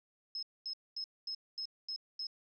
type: tone bursts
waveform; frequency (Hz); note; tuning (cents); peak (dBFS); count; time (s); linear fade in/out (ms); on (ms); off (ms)
sine; 5170; E8; -34; -37; 7; 0.35-2.269; 2; 77; 230
effects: none